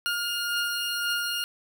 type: beating tone pair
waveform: 20% pulse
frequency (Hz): 1416 / 1417.9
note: F6 / F6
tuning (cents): +23 / +26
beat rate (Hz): 1.9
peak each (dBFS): -30 / -22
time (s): 0.06-1.44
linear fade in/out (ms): 0
effects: none